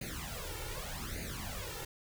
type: noise with flanger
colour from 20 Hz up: pink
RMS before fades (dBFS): -41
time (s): 0.01-1.85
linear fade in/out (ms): 5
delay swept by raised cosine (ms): 0.45 to 2.25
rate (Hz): 0.84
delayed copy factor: +0.85
effects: none